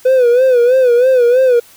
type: tone with vibrato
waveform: triangle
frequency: 499.3 Hz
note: B4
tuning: 19 cents sharp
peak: -4 dBFS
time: 0.05-1.6 s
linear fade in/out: 10 ms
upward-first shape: sine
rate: 3.1 Hz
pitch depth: 92 cents each way
effects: tanh soft clip ceiling 0 dBFS + white hiss -43 dBFS RMS until 1.76 s